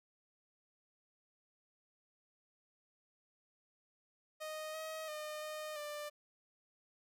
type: tone with pitch steps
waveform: sawtooth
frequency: 621 / 632 / 609 / 614 / 593 Hz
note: D#5 / D#5 / D#5 / D#5 / D5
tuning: -3 / +27 / -37 / -23 / +17 cents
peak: -38 dBFS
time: 4.4-6.1 s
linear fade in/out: 20 ms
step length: 340 ms
effects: none

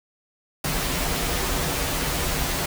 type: noise with comb filter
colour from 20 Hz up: pink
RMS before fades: -25 dBFS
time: 0.64-2.66 s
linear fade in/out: 5 ms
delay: 9.4 ms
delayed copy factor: -0.7
effects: none

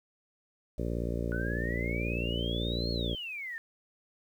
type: harmonic tone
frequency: 58.27 Hz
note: A#1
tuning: in tune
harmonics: 1 / 2 / 3 / 4 / 5 / 6 / 7 / 8 / 9 / 10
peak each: -34 / -37 / -39 / -40 / -41 / -42 / -42 / -43 / -44 / -44 dBFS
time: 0.78-3.15 s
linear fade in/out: 5 ms
type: exponential two-way sweep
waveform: sine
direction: up then down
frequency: 1464 to 4342 to 1769 Hz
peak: -36 dBFS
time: 1.32-3.58 s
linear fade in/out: 0 ms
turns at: 2.91 s
effects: 10-bit

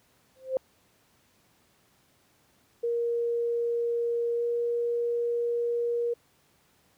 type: tone with exponential growth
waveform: sine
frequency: 523.3 Hz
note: C5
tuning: in tune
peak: -20 dBFS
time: 0.36-0.57 s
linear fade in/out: 1 ms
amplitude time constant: 44 ms
type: tone with pitch glide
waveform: sine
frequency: 470.5 to 473.5 Hz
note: A#4 to A#4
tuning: +16 to +27 cents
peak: -25 dBFS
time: 2.83-6.14 s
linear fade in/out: 10 ms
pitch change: +11 cents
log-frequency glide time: 4.35-4.43 s
effects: pink hiss -65 dBFS RMS until 6.97 s + high-pass 80 Hz 12 dB/octave

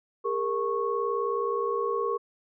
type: tone cluster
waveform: sine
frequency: 407.2 / 466.4 / 1102 Hz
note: G#4 / A#4 / C#6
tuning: -34 / +1 / -11 cents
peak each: -30 / -29 / -30 dBFS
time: 0.24-2.18 s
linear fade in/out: 20 ms
effects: none

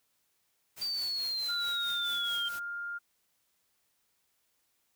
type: noise with tremolo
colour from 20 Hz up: white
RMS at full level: -45 dBFS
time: 0.76-2.6 s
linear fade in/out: 20 ms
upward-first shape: triangle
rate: 4.6 Hz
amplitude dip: 70%
type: linear sweep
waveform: sine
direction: down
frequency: 4668 to 3136 Hz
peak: -31 dBFS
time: 0.81-2.49 s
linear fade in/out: 10 ms
type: tone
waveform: sine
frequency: 1405 Hz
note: F6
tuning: 10 cents sharp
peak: -35 dBFS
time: 1.48-2.99 s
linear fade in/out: 20 ms
effects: white hiss -75 dBFS RMS until 4.95 s

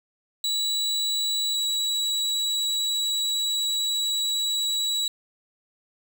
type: tone pair in turn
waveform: 35% pulse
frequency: 3919 / 3903 Hz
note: B7 / B7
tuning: -14 / -21 cents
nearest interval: unison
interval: 7 cents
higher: first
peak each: -21 dBFS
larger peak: neither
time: 0.44-1.54 / 1.54-5.08 s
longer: second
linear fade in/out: 2 ms
effects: none

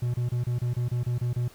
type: tone bursts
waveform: triangle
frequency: 121.7 Hz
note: B2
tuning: 25 cents flat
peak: -22 dBFS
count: 10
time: 0.02-1.481 s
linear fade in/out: 5 ms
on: 120 ms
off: 29 ms
effects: pink hiss -53 dBFS RMS until 1.54 s

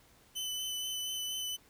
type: tone with vibrato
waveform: sawtooth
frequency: 3019 Hz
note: F#7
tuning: 34 cents sharp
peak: -32 dBFS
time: 0.35-1.57 s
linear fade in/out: 20 ms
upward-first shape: sine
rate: 4.2 Hz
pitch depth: 16 cents each way
effects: pink hiss -63 dBFS RMS until 1.69 s

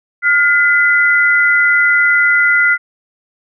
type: tone pair together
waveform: sine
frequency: 1422 / 2019 Hz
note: F6 / B6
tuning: +31 / +38 cents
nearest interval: tritone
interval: 607 cents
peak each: -11 dBFS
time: 0.22-2.78 s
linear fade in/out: 50 ms
effects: none

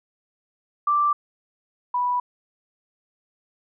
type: tone pair in turn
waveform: sine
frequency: 1174.7 / 984 Hz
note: D6 / B5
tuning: 0 / -7 cents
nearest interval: minor third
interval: 307 cents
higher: first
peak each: -17 / -20 dBFS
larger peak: first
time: 0.87-1.13 / 1.94-2.2 s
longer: neither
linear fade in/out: 5 ms
effects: none

